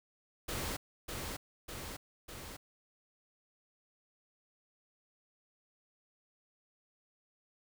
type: noise with echo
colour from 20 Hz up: pink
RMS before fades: -38 dBFS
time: 0.48-0.77 s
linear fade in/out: 10 ms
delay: 600 ms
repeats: 3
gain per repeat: -3 dB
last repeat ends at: 2.57 s
effects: none